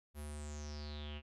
square tone with low-pass filter sweep, 74.2 Hz, D2, 18 cents sharp, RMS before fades -45 dBFS, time 0.14-1.22 s, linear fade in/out 50 ms, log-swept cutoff 12000 to 2700 Hz, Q 8.4, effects none

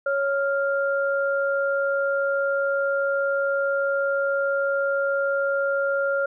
sine tone pair together, 554.4 / 1396.9 Hz, C#5 / F6, 0 / 0 cents, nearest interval octave + major third, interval 1600 cents, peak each -22 / -25 dBFS, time 0.06-6.26 s, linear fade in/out 5 ms, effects none

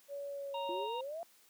sine tone with pitch glide, 565 to 555.3 Hz, C#5 to C#5, +33 to +3 cents, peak -39 dBFS, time 0.08-0.88 s, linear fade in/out 50 ms, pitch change -30 cents, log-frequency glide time 0.28-0.53 s
harmonic tone, 932.3 Hz, A#5, in tune, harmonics 1 / 3 / 4, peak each -38 / -48 / -50 dBFS, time 0.54-1.01 s, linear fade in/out 5 ms
sine exponential sweep, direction up, 337.6 to 698.5 Hz, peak -39 dBFS, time 0.69-1.23 s, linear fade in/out 0 ms
effects white hiss -65 dBFS RMS until 1.49 s + high-pass 200 Hz 12 dB/octave

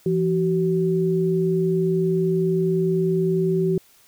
sine tone pair together, 168.6 / 378.5 Hz, E3 / F#4, +39 / +39 cents, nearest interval octave + major second, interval 1400 cents, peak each -21 / -20 dBFS, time 0.06-3.78 s, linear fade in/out 2 ms, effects white hiss -55 dBFS RMS until 4.07 s

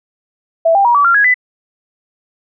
sine tone with pitch steps, 659.3 / 793.2 / 954.2 / 1147.9 / 1381 / 1661.3 / 1998.6 Hz, E5 / G5 / A#5 / D6 / F6 / G#6 / B6, 0 / +20 / +40 / -40 / -20 / 0 / +20 cents, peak -7 dBFS, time 0.65-1.343 s, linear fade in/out 10 ms, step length 99 ms, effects none

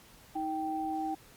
sine tone pair together, 316.4 / 780 Hz, D#4 / G5, +29 / -9 cents, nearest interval octave + major third, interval 1562 cents, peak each -35 / -33 dBFS, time 0.35-1.15 s, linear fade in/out 10 ms, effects pink hiss -57 dBFS RMS until 1.36 s + Opus 48 kbps

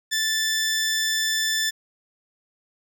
15% pulse tone, 1760 Hz, A6, in tune, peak -15 dBFS, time 0.11-1.71 s, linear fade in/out 20 ms, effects none

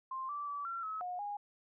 sine tone with pitch steps, 1052 / 1164 / 1152 / 1362 / 1287 / 721 / 820 Hz, C6 / D6 / D6 / F6 / E6 / F#5 / G#5, +9 / -16 / -34 / -44 / -42 / -45 / -22 cents, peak -37 dBFS, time 0.11-1.37 s, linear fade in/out 5 ms, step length 180 ms, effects none

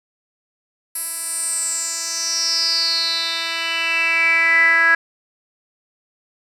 10% pulse tone with band-pass filter sweep, 331.1 Hz, E4, 8 cents sharp, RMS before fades -19 dBFS, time 0.95-4.95 s, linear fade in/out 5 ms, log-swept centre 11000 to 1700 Hz, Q 8.2, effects none

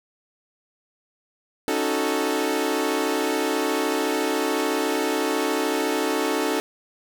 sawtooth chord, D# half-diminished seventh, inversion third, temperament equal, 277.2 / 311.1 / 370 / 440 Hz, C#4 / D#4 / F#4 / A4, 0 / 0 / 0 / 0 cents, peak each -24 / -23 / -25 / -22 dBFS, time 1.68-6.6 s, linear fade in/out 0 ms, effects none

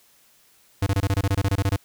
square tone bursts, 98 Hz, G2, in tune, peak -19 dBFS, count 14, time 0.82-1.763 s, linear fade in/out 5 ms, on 46 ms, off 23 ms, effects white hiss -58 dBFS RMS until 1.84 s

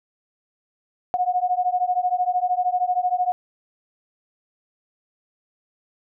sine beating tone pair, 719 / 732 Hz, F#5 / F#5, -50 / -19 cents, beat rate 13 Hz, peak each -22 dBFS, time 1.14-3.32 s, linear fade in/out 0 ms, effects none

